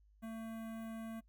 square tone with notch filter, 224.6 Hz, A3, 36 cents sharp, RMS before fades -45 dBFS, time 0.22-1.21 s, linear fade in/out 20 ms, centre 4900 Hz, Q 0.51, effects noise-tail reverb RT60 0.1 s tail -24 dB re dry + added 51 Hz sine -64 dBFS peak until 1.28 s

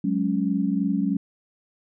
sine chord, F# suspended second, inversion none, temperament just, 185 / 208.1 / 277.5 Hz, F#3 / G#3 / C#4, 0 / +4 / +2 cents, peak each -25 dBFS, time 0.04-1.17 s, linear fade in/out 5 ms, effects none

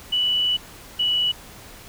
sine tone pair in turn, 2960 / 2946 Hz, F#7 / F#7, 0 / -8 cents, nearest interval unison, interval 8 cents, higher first, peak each -18 dBFS, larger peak neither, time 0.12-0.57 / 0.99-1.32 s, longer first, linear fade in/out 10 ms, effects pink hiss -43 dBFS RMS until 1.88 s

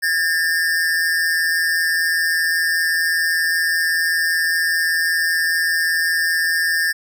square tone pair together, 1632.9 / 1798 Hz, G#6 / A6, -30 / +37 cents, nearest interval major second, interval 167 cents, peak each -21 / -19 dBFS, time 0.02-6.93 s, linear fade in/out 20 ms, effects none

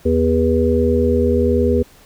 harmonic tone, 81 Hz, E2, 30 cents flat, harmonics 1 / 3 / 5 / 6, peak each -18 / -18 / -18 / -18 dBFS, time 0.05-1.83 s, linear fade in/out 10 ms, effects pink hiss -48 dBFS RMS until 2.05 s

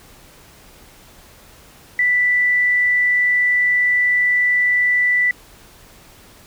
sine tone, 1975.5 Hz, B6, in tune, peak -13 dBFS, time 1.99-5.31 s, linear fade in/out 2 ms, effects pink hiss -46 dBFS RMS until 6.46 s

